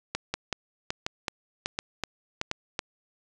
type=two click trains; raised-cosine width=0.2 ms; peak=-11 / -11 dBFS; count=8 / 4; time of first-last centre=0.15-2.792 / 0.34-2.514 s; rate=2.65 / 1.38 Hz; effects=resampled to 22050 Hz + 7-bit